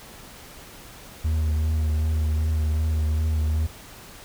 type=tone with vibrato; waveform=triangle; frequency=77.78 Hz; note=D#2; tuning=in tune; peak=-18 dBFS; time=1.24-3.67 s; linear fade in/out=10 ms; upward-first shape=triangle; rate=2.6 Hz; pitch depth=29 cents each way; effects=pink hiss -44 dBFS RMS until 4.24 s